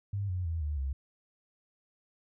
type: tone with pitch steps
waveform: sine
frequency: 100.1 / 90.74 / 82.25 / 74.56 / 67.59 Hz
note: G2 / F#2 / E2 / D2 / C#2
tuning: +37 / -33 / -3 / +27 / -43 cents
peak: -30 dBFS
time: 0.13-0.93 s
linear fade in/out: 5 ms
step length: 160 ms
effects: none